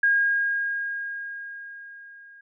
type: tone with level ramp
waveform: sine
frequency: 1627 Hz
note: G#6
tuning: 36 cents flat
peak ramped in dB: -16 to -46 dBFS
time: 0.03-2.41 s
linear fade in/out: 5 ms
effects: none